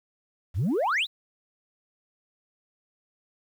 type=exponential sweep; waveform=sine; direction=up; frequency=73.42 to 4186 Hz; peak=-20 dBFS; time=0.54-1.07 s; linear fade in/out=50 ms; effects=tanh soft clip ceiling -21 dBFS + 9-bit